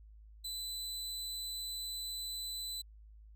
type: tone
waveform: sawtooth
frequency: 4004 Hz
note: B7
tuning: 23 cents sharp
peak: -36 dBFS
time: 0.44-2.82 s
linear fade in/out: 10 ms
effects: added 53 Hz sine -53 dBFS peak until 3.35 s